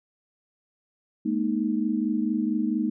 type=tone cluster; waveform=sine; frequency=213 / 237.4 / 310.4 Hz; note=G#3 / A#3 / D#4; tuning=+44 / +32 / -4 cents; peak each=-27 dBFS; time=1.25-2.9 s; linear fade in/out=10 ms; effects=none